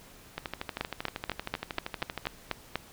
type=two click trains; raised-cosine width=0.3 ms; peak=-13 / -17 dBFS; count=9 / 25; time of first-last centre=0.81-2.756 / 0.38-2.255 s; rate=4.11 / 12.8 Hz; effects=pink hiss -53 dBFS RMS until 2.92 s